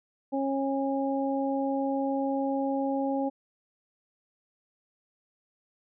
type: harmonic tone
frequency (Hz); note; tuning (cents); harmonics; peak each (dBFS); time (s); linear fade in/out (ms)
273; C#4; -26; 1 / 2 / 3; -28 / -31 / -33; 0.32-3.3; 20
effects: none